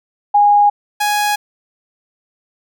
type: tone pair in turn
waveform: sine / sawtooth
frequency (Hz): 822 / 831.6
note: G#5 / G#5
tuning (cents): -18 / +2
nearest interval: unison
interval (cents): 20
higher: second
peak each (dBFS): -7 / -10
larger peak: first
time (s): 0.34-0.7 / 1-1.36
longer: neither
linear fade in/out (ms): 10
effects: none